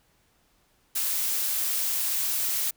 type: noise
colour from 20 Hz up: blue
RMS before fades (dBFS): -27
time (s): 0.95-2.71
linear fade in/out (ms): 10
effects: pink hiss -66 dBFS RMS until 2.76 s